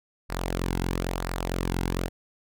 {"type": "tone with flanger", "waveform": "sawtooth", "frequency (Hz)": 44.38, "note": "F1", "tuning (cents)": 29, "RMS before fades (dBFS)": -29, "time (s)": [0.29, 2.09], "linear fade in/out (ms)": 20, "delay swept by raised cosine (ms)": [0.3, 1.7], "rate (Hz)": 1, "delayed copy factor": -0.55, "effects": []}